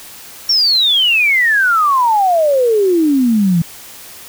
sine exponential sweep, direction down, 5588 to 162.1 Hz, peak -9 dBFS, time 0.49-3.62 s, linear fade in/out 5 ms, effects white hiss -35 dBFS RMS until 4.28 s

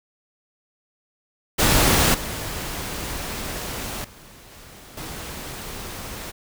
pink noise with level steps, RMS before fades -17 / -30 / -46 / -44 / -34 dBFS, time 1.58-6.32 s, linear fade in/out 20 ms, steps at 2.14 / 4.04 / 4.51 / 4.97 s, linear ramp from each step 5 ms, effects none

